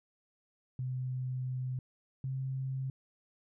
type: tone pair in turn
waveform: sine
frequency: 128.1 / 132.54 Hz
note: C3 / C3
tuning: -36 / +23 cents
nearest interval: minor second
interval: 59 cents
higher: second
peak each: -33 / -33 dBFS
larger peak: neither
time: 0.79-1.79 / 2.24-2.9 s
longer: first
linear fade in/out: 2 ms
effects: none